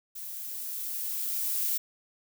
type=noise with level ramp; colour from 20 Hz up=violet; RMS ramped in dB=-40 to -28 dBFS; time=0.15-1.78 s; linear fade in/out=10 ms; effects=none